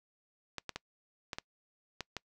clicks, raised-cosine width 0.2 ms, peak -20 dBFS, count 7, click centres 0.583 / 0.693 / 0.76 / 1.332 / 1.385 / 2.007 / 2.167 s, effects noise-tail reverb RT60 0.1 s tail -25 dB re dry

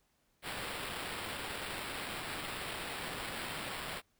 blue noise with sample-and-hold, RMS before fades -41 dBFS, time 0.42-4.02 s, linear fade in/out 50 ms, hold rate 6300 Hz, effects pink hiss -75 dBFS RMS until 4.19 s

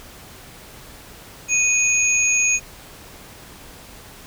sine tone pair together, 2489 / 6638 Hz, D#7 / G#8, 0 / -2 cents, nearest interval octave + perfect fourth, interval 1698 cents, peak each -18 dBFS, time 1.48-2.6 s, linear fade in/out 50 ms, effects pink hiss -42 dBFS RMS until 4.26 s

